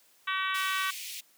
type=harmonic tone; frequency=380.2 Hz; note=F#4; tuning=47 cents sharp; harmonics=3 / 4 / 5 / 6 / 7 / 8 / 9 / 10; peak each=-32 / -34 / -36 / -38 / -39 / -40 / -41 / -42 dBFS; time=0.27-0.91 s; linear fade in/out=10 ms
type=high-pass noise; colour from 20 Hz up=pink; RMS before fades=-40 dBFS; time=0.54-1.21 s; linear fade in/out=10 ms; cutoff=2200 Hz; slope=48 dB/octave
effects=white hiss -63 dBFS RMS until 1.37 s + high-pass 200 Hz 12 dB/octave